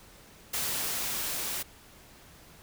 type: noise with level ramp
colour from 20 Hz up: white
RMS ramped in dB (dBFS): -31 to -34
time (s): 0.53-1.63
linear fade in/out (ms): 10
effects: pink hiss -54 dBFS RMS until 2.62 s